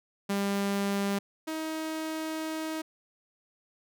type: tone pair in turn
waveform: sawtooth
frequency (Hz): 199.4 / 316.5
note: G3 / D#4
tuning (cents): +30 / +30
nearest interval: minor sixth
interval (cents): 800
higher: second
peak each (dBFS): -23 / -28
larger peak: first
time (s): 0.29-1.19 / 1.47-2.82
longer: second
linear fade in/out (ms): 10
effects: none